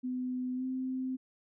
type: tone with pitch glide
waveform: sine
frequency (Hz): 252.8 to 259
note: B3 to C4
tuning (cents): +41 to -17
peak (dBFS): -32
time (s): 0.03-1.17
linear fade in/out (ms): 20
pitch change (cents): +42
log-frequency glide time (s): 0.55-0.64
effects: none